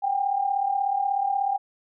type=tone pair together; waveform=sine; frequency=764.5 / 801 Hz; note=G5 / G5; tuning=-44 / +37 cents; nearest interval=minor second; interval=81 cents; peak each=-27 / -23 dBFS; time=0.02-1.58 s; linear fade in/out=20 ms; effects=none